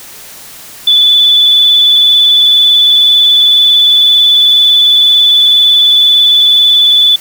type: tone with vibrato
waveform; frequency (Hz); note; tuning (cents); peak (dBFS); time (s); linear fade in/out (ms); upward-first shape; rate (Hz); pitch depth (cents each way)
sine; 3475; A7; -22; -3; 0.87-7.16; 5; sine; 18; 13
effects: white hiss -31 dBFS RMS until 7.2 s